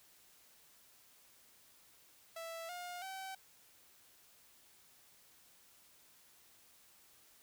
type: tone with pitch steps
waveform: sawtooth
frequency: 660 / 711.5 / 767 Hz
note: E5 / F5 / G5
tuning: +2 / +32 / -38 cents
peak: -40 dBFS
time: 2.36-3.35 s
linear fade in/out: 5 ms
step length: 330 ms
effects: white hiss -65 dBFS RMS until 7.42 s